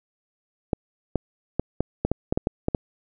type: clicks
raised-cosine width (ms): 2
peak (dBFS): -8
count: 11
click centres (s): 0.732 / 1.157 / 1.596 / 1.806 / 2.05 / 2.116 / 2.325 / 2.375 / 2.471 / 2.684 / 2.748
effects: none